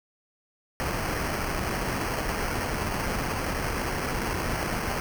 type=noise with sample-and-hold; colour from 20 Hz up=pink; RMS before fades=-29 dBFS; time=0.8-5 s; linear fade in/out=0 ms; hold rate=3675 Hz; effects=none